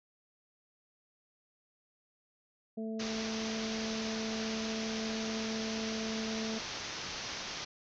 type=harmonic tone; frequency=221.3 Hz; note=A3; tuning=10 cents sharp; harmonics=1 / 2 / 3; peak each=-36 / -42 / -46 dBFS; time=2.77-6.59 s; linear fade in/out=10 ms
type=low-pass noise; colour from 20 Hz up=white; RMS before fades=-41 dBFS; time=2.99-7.65 s; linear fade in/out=10 ms; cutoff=6300 Hz; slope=96 dB/octave
effects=none